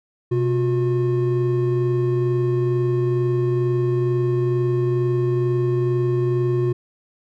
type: tone pair together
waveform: triangle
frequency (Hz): 127 / 358.8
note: B2 / F4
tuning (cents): +49 / +47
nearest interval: octave + tritone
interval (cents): 1798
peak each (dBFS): -18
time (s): 0.31-6.73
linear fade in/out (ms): 10
effects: none